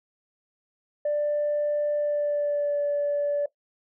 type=tone with pitch glide; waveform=sine; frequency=590 to 578.9 Hz; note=D5 to D5; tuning=+8 to -25 cents; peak=-21 dBFS; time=1.05-3.46 s; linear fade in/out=5 ms; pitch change=-33 cents; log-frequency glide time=1.96-2.8 s; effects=noise-tail reverb RT60 0.1 s tail -17 dB re dry + tanh soft clip ceiling -19 dBFS